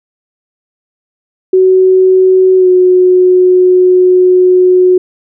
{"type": "tone with pitch glide", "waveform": "sine", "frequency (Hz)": [374.1, 365.8], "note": ["F#4", "F#4"], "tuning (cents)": [19, -20], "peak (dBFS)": -3, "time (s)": [1.53, 4.98], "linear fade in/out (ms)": 5, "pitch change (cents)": -39, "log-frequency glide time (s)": [2.57, 2.68], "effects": []}